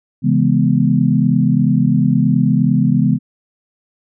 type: chord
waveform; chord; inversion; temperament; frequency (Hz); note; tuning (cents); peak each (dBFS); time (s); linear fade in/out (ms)
sine; C# minor seventh; none; equal with one note detuned; 135.97 / 164.81 / 207.7 / 246.9; C#3 / E3 / G#3 / B3; -33 / 0 / 0 / 0; -16; 0.22-3.19; 50
effects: none

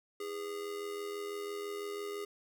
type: tone with amplitude modulation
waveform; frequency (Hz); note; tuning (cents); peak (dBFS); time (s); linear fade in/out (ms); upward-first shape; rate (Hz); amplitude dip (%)
square; 409.2; G#4; -26; -36; 0.2-2.25; 5; sine; 86; 55
effects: none

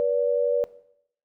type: tone pair together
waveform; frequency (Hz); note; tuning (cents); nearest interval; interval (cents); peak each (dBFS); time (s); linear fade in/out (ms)
sine; 485.2 / 577; B4 / D5; -31 / -31; minor third; 300; -23 / -23; 0-0.64; 0
effects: noise-tail reverb RT60 0.7 s tail -18 dB re dry

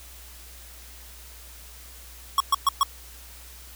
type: tone bursts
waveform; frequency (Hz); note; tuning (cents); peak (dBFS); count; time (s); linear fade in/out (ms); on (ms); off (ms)
square; 1108.7; C#6; 0; -17; 4; 2.38-2.832; 2; 23; 120
effects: added 60 Hz sine -46 dBFS peak until 3.75 s + white hiss -47 dBFS RMS until 3.75 s

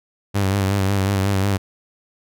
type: tone with vibrato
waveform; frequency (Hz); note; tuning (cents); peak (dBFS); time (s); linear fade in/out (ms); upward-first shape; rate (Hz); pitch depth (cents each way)
sawtooth; 98; G2; 0; -13; 0.34-1.58; 20; sine; 5.5; 51
effects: none

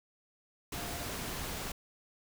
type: tone in noise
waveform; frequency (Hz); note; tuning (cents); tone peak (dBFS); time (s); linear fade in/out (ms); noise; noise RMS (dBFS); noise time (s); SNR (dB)
sine; 700; F5; +4; -48; 0.74-1.04; 5; pink; -39; 0.72-1.72; -12
effects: none

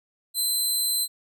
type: tone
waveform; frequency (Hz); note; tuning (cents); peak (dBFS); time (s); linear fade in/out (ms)
15% pulse; 4070; C8; -49; -16; 0.34-1.08; 50
effects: none

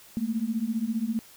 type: beating tone pair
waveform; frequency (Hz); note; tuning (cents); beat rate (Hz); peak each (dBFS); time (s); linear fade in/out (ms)
sine; 216.4 / 231.4; A3 / A#3; -29 / -13; 15; -29 / -28; 0.17-1.19; 0
effects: white hiss -52 dBFS RMS until 1.36 s

